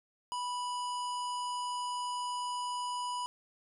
harmonic tone with a mistuned harmonic, 984 Hz, B5, 7 cents flat, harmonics 1 / 3 / 5 / 7 / 9 / 10, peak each -34 / -44 / -48 / -51 / -53 / -54 dBFS, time 0.32-3.26 s, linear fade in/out 0 ms, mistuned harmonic 5, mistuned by +16 cents, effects none

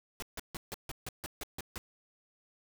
pink noise bursts, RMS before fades -40 dBFS, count 10, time 0.2-1.78 s, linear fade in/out 0 ms, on 23 ms, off 150 ms, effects none

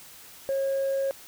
sine tone, 544 Hz, C#5, 33 cents flat, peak -22 dBFS, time 0.49-1.11 s, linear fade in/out 0 ms, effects tanh soft clip ceiling -22 dBFS + white hiss -48 dBFS RMS until 1.27 s

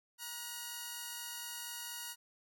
5% pulse tone pair together, 949.9 / 1447 Hz, A#5 / F#6, +32 / -39 cents, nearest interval perfect fifth, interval 729 cents, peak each -33 / -33 dBFS, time 0.18-2.16 s, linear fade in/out 50 ms, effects none

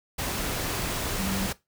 sine tone in noise, 192.6 Hz, G3, 30 cents flat, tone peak -29 dBFS, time 1.18-1.47 s, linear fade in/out 10 ms, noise pink, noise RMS -30 dBFS, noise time 0.18-1.53 s, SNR -2 dB, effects noise-tail reverb RT60 0.2 s tail -19 dB re dry

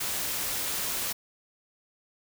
white noise, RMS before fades -31 dBFS, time 0-1.13 s, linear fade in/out 10 ms, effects none

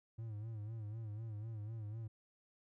triangle tone with vibrato, 108.9 Hz, A2, 17 cents flat, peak -40 dBFS, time 0.18-2.08 s, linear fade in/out 10 ms, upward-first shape sine, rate 4 Hz, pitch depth 92 cents each way, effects none

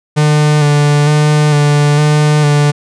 45% pulse tone with vibrato, 148.3 Hz, D3, 17 cents sharp, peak -7 dBFS, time 0.16-2.72 s, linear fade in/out 20 ms, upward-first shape square, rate 1.1 Hz, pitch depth 22 cents each way, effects resampled to 22050 Hz

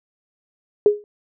sine tone with exponential decay, 415.3 Hz, G#4, in tune, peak -6 dBFS, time 0.86-1.04 s, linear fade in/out 1 ms, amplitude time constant 38 ms, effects none

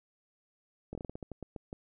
slowing click train, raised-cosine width 2 ms, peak -27 dBFS, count 12, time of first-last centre 0.93-1.729 s, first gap 21 ms, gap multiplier 1.23, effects none

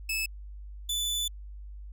sawtooth tone pair in turn, 2608 / 3489 Hz, E7 / A7, -19 / -15 cents, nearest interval perfect fourth, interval 504 cents, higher second, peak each -25 dBFS, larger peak neither, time 0.09-0.26 / 0.89-1.28 s, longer second, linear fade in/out 5 ms, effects added 50 Hz sine -40 dBFS peak until 1.92 s

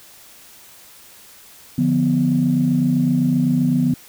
sine chord, B diminished, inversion first, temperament equal, 146.83 / 174.61 / 246.9 Hz, D3 / F3 / B3, 0 / 0 / 0 cents, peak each -20 / -20 / -16 dBFS, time 1.78-3.94 s, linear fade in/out 5 ms, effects tanh soft clip ceiling -6 dBFS + white hiss -45 dBFS RMS until 4.08 s

